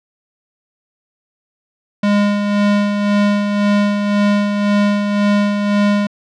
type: tone with tremolo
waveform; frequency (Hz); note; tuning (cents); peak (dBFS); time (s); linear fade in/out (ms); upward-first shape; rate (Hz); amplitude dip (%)
square; 204.7; G#3; -25; -11; 2.03-6.07; 5; sine; 1.9; 45
effects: low-pass 4000 Hz 12 dB/octave